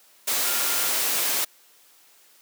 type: tone in noise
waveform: sine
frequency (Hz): 1400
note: F6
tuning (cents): +4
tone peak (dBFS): -35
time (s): 0.44-0.89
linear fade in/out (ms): 10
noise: white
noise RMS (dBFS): -24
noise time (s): 0.27-1.45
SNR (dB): -14
effects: white hiss -56 dBFS RMS until 2.41 s + high-pass 300 Hz 12 dB/octave